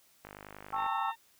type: click train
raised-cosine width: 0.5 ms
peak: -30 dBFS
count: 32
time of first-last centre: 0.25-0.863 s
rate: 50.6 Hz
type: chord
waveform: sine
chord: A dominant seventh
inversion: third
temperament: just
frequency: 792 / 880 / 1100 / 1320 Hz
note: G5 / A5 / C#6 / E6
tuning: +18 / 0 / -14 / +2 cents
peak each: -36 dBFS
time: 0.72-1.12 s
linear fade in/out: 20 ms
type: harmonic tone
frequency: 911 Hz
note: A#5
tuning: 40 cents flat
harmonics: 1 / 2 / 3 / 4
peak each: -38 / -44 / -48 / -50 dBFS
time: 0.75-1.16 s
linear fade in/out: 50 ms
effects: white hiss -65 dBFS RMS until 1.39 s